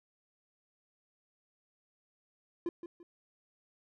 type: tone with echo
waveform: triangle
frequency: 343.9 Hz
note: F4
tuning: 27 cents flat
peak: -29 dBFS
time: 2.66-2.69 s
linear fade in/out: 2 ms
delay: 170 ms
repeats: 2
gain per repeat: -10 dB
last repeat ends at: 3.03 s
effects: none